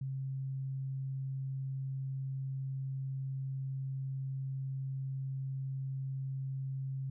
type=tone; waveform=sine; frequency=134.1 Hz; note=C3; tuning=43 cents sharp; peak=-35 dBFS; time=0.01-7.1 s; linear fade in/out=5 ms; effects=none